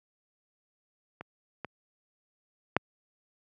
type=clicks; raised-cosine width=0.5 ms; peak=-25 / -21 / -7 dBFS; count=3; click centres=1.21 / 1.647 / 2.766 s; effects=high-pass 100 Hz 12 dB/octave